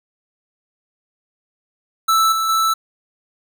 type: tone with level steps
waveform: square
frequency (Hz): 1318.5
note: E6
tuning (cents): 0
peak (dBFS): -13 / -18 / -15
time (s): 2.08-2.74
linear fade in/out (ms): 10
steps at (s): 2.32 / 2.49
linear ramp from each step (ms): 2
effects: none